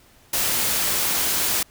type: noise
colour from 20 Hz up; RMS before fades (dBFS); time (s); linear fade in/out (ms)
white; -22; 0.33-1.63; 5
effects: pink hiss -54 dBFS RMS until 1.7 s